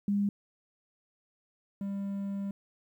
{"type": "tone pair in turn", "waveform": ["sine", "triangle"], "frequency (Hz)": [202.2, 198.38], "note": ["G#3", "G3"], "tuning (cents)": [-46, 21], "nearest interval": "unison", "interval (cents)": 33, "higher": "first", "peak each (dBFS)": [-25, -30], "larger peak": "first", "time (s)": [[0.08, 0.29], [1.81, 2.51]], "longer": "second", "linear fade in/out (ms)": 2, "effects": ["11-bit"]}